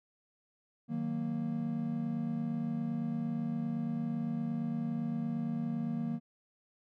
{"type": "chord", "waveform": "triangle", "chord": "D# minor", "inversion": "none", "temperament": "equal", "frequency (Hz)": [155.56, 185, 233.1], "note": ["D#3", "F#3", "A#3"], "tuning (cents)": [0, 0, 0], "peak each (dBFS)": [-36, -38, -32], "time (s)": [0.88, 6.2], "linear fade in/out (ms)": 50, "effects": []}